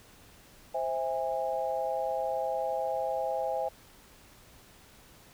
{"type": "chord", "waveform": "sine", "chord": "C augmented", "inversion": "none", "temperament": "just", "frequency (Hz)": [523.3, 654.1, 817.6], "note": ["C5", "E5", "G#5"], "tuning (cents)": [0, -14, -27], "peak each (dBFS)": -33, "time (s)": [0.74, 3.69], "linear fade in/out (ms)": 10, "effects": ["pink hiss -56 dBFS RMS until 5.33 s"]}